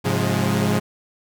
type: tone cluster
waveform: sawtooth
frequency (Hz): 104.4 / 134.5 / 177.3 / 208.1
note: G#2 / C3 / F3 / G#3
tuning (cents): +10 / +48 / +26 / +4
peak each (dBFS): -20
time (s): 0.04-0.8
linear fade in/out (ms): 20
effects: none